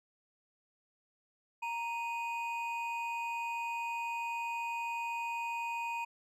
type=tone pair together; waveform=triangle; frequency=932.3 / 2489 Hz; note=A#5 / D#7; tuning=0 / 0 cents; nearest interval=octave + perfect fourth; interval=1700 cents; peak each=-34 / -38 dBFS; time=1.62-6.05 s; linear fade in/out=10 ms; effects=resampled to 32000 Hz